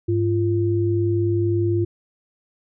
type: tone pair together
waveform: sine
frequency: 102.78 / 344.5 Hz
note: G#2 / F4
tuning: -18 / -24 cents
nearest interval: octave + major sixth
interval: 2094 cents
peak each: -20 / -20 dBFS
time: 0.08-1.85 s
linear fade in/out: 10 ms
effects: none